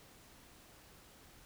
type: silence
effects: pink hiss -60 dBFS RMS until 1.45 s